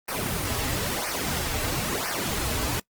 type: noise with flanger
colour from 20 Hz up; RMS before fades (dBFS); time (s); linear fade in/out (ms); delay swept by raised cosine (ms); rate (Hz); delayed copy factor
pink; -28; 0.08-2.8; 5; 0.27 to 5.77; 1; -0.8
effects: noise-tail reverb RT60 0.1 s tail -23 dB re dry + Opus 24 kbps